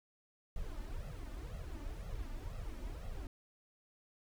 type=noise with flanger; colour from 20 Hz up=brown; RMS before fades=-43 dBFS; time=0.56-3.27 s; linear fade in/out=2 ms; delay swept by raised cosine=1.5 to 3.4 ms; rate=2 Hz; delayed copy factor=+0.85; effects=none